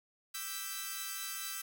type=chord; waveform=5% pulse; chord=E minor seventh; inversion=third; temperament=equal; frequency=1174.7 / 1318.5 / 1568 / 1975.5 Hz; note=D6 / E6 / G6 / B6; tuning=0 / 0 / 0 / 0 cents; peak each=-37 / -31 / -32 / -34 dBFS; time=0.34-1.62 s; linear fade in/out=10 ms; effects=none